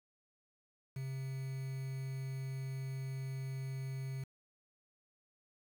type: tone with quantisation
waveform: triangle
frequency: 133.3 Hz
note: C3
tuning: 33 cents sharp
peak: -36 dBFS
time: 0.96-4.24 s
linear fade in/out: 5 ms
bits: 9
effects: none

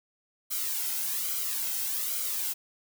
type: noise with flanger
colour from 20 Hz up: blue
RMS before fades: -31 dBFS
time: 0.5-2.54 s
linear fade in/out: 20 ms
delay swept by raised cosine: 1.1 to 1.76 ms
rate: 1.2 Hz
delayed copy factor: -0.65
effects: none

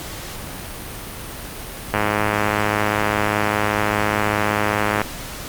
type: click train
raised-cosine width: 0.5 ms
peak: -3 dBFS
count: 324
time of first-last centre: 1.94-5.016 s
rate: 105 Hz
effects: pink hiss -32 dBFS RMS until 5.48 s + Opus 48 kbps

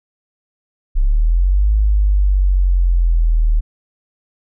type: linear two-way sweep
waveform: sine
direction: up then down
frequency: 32.05 to 52.7 to 38.29 Hz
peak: -10 dBFS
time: 0.95-3.61 s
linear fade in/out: 20 ms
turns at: 1.72 s
effects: none

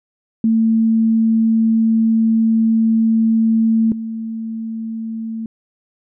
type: tone pair in turn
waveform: sine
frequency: 224.2 / 224.2 Hz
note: A3 / A3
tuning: +33 / +33 cents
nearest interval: unison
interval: 0 cents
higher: neither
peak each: -11 / -22 dBFS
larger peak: first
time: 0.44-3.92 / 3.92-5.46 s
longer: first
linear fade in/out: 2 ms
effects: none

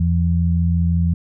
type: tone pair together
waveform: sine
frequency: 84.12 / 170 Hz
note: E2 / F3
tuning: +36 / -46 cents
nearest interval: octave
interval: 1218 cents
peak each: -16 / -18 dBFS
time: 0-1.14 s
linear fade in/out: 5 ms
effects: none

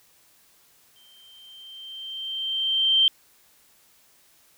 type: tone with exponential growth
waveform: sine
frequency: 3136 Hz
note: G7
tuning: in tune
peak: -14 dBFS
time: 0.96-3.08 s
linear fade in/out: 1 ms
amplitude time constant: 460 ms
effects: white hiss -59 dBFS RMS until 4.57 s

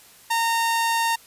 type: tone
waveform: sawtooth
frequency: 919 Hz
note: A#5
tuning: 25 cents flat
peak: -16 dBFS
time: 0.3-1.16 s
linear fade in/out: 10 ms
effects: white hiss -50 dBFS RMS until 1.26 s + resampled to 32000 Hz

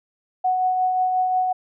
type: tone with tremolo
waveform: sine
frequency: 740 Hz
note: F#5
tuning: in tune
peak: -16 dBFS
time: 0.44-1.53 s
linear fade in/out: 10 ms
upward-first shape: triangle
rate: 5.6 Hz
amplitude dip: 35%
effects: none

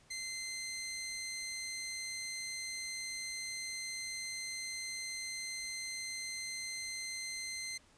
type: tone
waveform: 15% pulse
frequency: 2073 Hz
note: C7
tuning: 17 cents flat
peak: -33 dBFS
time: 0.1-7.78 s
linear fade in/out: 10 ms
effects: pink hiss -65 dBFS RMS until 7.97 s + resampled to 22050 Hz

